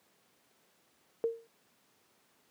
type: tone with exponential decay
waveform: sine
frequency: 458.8 Hz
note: A#4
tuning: 28 cents flat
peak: -24 dBFS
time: 1.24-1.47 s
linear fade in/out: 0 ms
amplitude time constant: 49 ms
effects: pink hiss -69 dBFS RMS until 2.5 s + high-pass 200 Hz 12 dB/octave